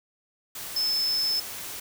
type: tone in noise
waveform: sine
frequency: 5250 Hz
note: E8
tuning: 8 cents flat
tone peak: -23 dBFS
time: 0.76-1.4 s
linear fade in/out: 5 ms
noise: white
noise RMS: -37 dBFS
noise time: 0.55-1.8 s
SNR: +11 dB
effects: none